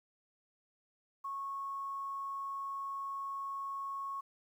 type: tone with quantisation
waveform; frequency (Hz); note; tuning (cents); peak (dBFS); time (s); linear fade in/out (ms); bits
sine; 1100; C#6; -14; -37; 1.24-4.21; 10; 11
effects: none